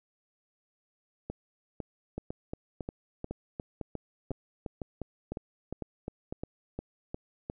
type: two click trains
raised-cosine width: 2 ms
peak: -22 / -22 dBFS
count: 11 / 16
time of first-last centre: 1.3-6.325 / 2.18-7.499 s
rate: 1.99 / 2.82 Hz
effects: none